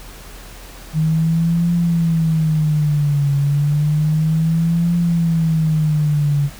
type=tone with vibrato; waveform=sine; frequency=155.56 Hz; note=D#3; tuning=in tune; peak=-13 dBFS; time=0.93-6.5 s; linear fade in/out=50 ms; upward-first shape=triangle; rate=0.31 Hz; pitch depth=180 cents each way; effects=added 42 Hz sine -37 dBFS peak until 6.59 s + pink hiss -39 dBFS RMS until 6.59 s